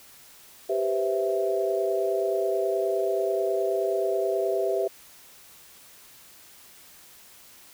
sine chord, C major seventh, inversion second, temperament equal, 392 / 493.9 / 523.3 / 659.3 Hz, G4 / B4 / C5 / E5, 0 / 0 / 0 / 0 cents, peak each -26 / -32 / -32 / -27 dBFS, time 0.69-4.88 s, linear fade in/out 10 ms, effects white hiss -51 dBFS RMS until 7.73 s

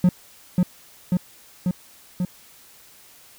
triangle tone with echo, 180 Hz, F#3, 47 cents flat, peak -10 dBFS, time 0.04-0.09 s, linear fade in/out 2 ms, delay 540 ms, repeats 4, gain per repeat -2 dB, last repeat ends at 2.25 s, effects white hiss -50 dBFS RMS until 3.38 s

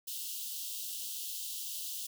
white high-pass noise, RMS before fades -40 dBFS, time 0.07-2.07 s, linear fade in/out 10 ms, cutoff 2800 Hz, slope 96 dB/octave, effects none

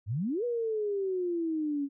sine exponential two-way sweep, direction up then down, 92.5 to 490 to 276.2 Hz, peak -28 dBFS, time 0.06-1.89 s, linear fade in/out 50 ms, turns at 0.44 s, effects none

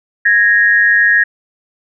sine tone pair together, 1657 / 1864.7 Hz, G#6 / A#6, -4 / 0 cents, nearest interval major second, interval 204 cents, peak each -10 dBFS, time 0.25-1.24 s, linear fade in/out 10 ms, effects none

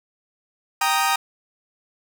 sawtooth chord, Eb major, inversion first, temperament equal, 784 / 932.3 / 1244.5 Hz, G5 / Bb5 / Eb6, 0 / 0 / 0 cents, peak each -19 dBFS, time 0.81-1.16 s, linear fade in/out 5 ms, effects none

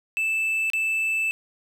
triangle tone with dropouts, 2637 Hz, E7, in tune, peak -20 dBFS, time 0.17-1.31 s, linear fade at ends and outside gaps 0 ms, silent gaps 0.701-0.734 s, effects none

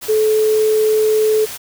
sine tone in noise, 432.9 Hz, A4, 28 cents flat, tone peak -11 dBFS, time 0.08-1.46 s, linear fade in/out 20 ms, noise white, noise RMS -29 dBFS, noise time 0.01-1.58 s, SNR +15 dB, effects none

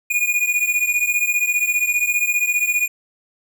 square beating tone pair, 2443 / 2458 Hz, D#7 / D#7, -32 / -22 cents, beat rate 15 Hz, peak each -20 / -21 dBFS, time 0.1-2.88 s, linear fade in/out 10 ms, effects none

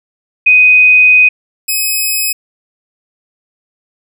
sine / 5% pulse tone pair in turn, 2500 / 2550 Hz, D#7 / D#7, +8 / +42 cents, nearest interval unison, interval 34 cents, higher second, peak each -3 dBFS, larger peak neither, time 0.46-1.29 / 1.68-2.33 s, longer first, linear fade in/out 10 ms, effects none

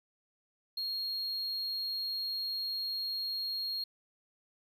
triangle tone, 4265 Hz, C8, 32 cents sharp, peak -32 dBFS, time 0.77-3.84 s, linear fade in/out 5 ms, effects none

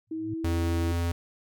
sine tone with exponential growth, 110 Hz, A2, in tune, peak -31 dBFS, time 0.07-0.34 s, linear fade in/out 5 ms, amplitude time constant 57 ms
sine tone with pitch glide, 320 to 331.1 Hz, D#4 to E4, +49 to +8 cents, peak -30 dBFS, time 0.11-0.92 s, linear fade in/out 5 ms, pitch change +59 cents, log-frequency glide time 0.23-0.54 s
square tone, 85.4 Hz, F2, 38 cents flat, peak -26 dBFS, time 0.44-1.12 s, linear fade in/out 5 ms
effects none

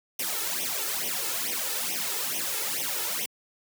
white noise with flanger, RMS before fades -30 dBFS, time 0.19-3.26 s, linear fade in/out 5 ms, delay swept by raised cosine 0.33 to 2.33 ms, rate 2.3 Hz, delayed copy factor +0.95, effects high-pass 200 Hz 12 dB/octave

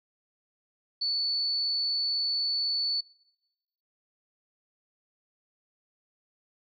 sine tone, 4462 Hz, C#8, 11 cents sharp, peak -26 dBFS, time 1.01-3.01 s, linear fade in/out 10 ms, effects noise-tail reverb RT60 1.0 s tail -22 dB re dry

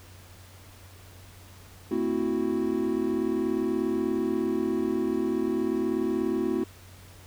triangle chord, F# half-diminished seventh, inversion first, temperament equal with one note detuned, 224.9 / 261.6 / 329.6 / 370 Hz, A3 / C4 / E4 / F#4, +38 / 0 / 0 / 0 cents, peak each -30 / -29 / -27 / -27 dBFS, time 1.91-6.64 s, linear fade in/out 5 ms, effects added 92 Hz sine -49 dBFS peak until 7.26 s + pink hiss -52 dBFS RMS until 7.26 s

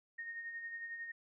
sine tone with tremolo, 1851 Hz, A#6, 13 cents flat, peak -40 dBFS, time 0.18-1.12 s, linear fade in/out 10 ms, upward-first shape sine, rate 11 Hz, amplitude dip 45%, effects none

